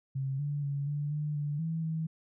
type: tone with pitch steps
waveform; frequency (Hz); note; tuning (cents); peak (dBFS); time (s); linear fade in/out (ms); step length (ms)
sine; 134.9 / 145.1 / 141.2 / 146.1 / 149.7 / 146.5 / 162.6 / 160.2; C#3 / D3 / C#3 / D3 / D3 / D3 / E3 / E3; -47 / -21 / +32 / -9 / +33 / -4 / -23 / -49; -30; 0.15-2.07; 10; 240
effects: none